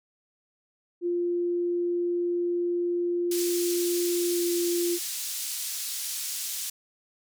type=tone with pitch glide; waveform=sine; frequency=349.2 to 346.8 Hz; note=F4 to F4; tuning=0 to -12 cents; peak=-24 dBFS; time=1.01-4.99 s; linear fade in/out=50 ms; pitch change=-12 cents; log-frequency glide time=4.3-4.46 s
type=band-pass noise; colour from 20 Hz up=pink; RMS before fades=-33 dBFS; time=3.31-6.7 s; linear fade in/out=5 ms; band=5200 to 16000 Hz; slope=12 dB/octave
effects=none